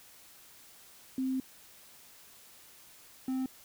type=tone pair in turn; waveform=sine / triangle; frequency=261.6 / 260.7 Hz; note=C4 / C4; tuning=0 / -6 cents; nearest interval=unison; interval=6 cents; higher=first; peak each=-29 / -28 dBFS; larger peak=second; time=1.18-1.4 / 3.28-3.46 s; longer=first; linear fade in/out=2 ms; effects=white hiss -56 dBFS RMS until 3.64 s